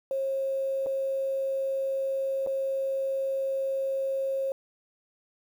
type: tone with dropouts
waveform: sine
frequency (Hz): 539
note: C#5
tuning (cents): -49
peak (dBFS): -26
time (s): 0.11-4.52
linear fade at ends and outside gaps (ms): 1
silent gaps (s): 0.862-0.867 / 2.464-2.471
effects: 9-bit